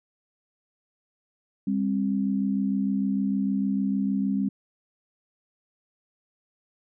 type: tone pair together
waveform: sine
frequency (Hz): 199.7 / 266.3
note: G3 / C4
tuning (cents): +32 / +31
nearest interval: perfect fourth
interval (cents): 499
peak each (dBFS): -24 / -27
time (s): 1.67-4.49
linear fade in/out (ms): 5
effects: none